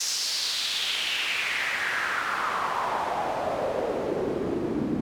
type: noise with band-pass filter sweep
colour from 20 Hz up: pink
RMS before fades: -28 dBFS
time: 0-5.01 s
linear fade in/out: 10 ms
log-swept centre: 5800 to 250 Hz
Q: 3.1
effects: none